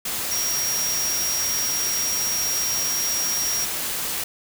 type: tone in noise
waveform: sine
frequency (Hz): 5640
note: F8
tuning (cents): +16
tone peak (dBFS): -23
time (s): 0.31-3.65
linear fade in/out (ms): 5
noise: white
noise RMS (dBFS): -27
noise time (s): 0.05-4.24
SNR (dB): +1
effects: none